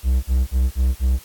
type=tone bursts; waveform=triangle; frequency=64 Hz; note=C2; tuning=38 cents flat; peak=-12 dBFS; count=5; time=0.03-1.194 s; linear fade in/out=50 ms; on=200 ms; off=41 ms; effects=white hiss -45 dBFS RMS until 1.24 s + AAC 64 kbps